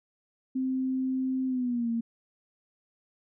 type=tone with pitch glide; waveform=sine; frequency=260.7 to 230.9 Hz; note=C4 to A#3; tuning=-6 to -16 cents; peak=-26 dBFS; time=0.55-2.01 s; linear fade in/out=10 ms; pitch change=-210 cents; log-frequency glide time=1.47-1.9 s; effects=none